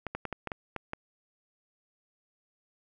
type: clicks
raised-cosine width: 0.5 ms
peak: -19 dBFS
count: 8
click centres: 0.067 / 0.15 / 0.253 / 0.327 / 0.473 / 0.518 / 0.763 / 0.934 s
effects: none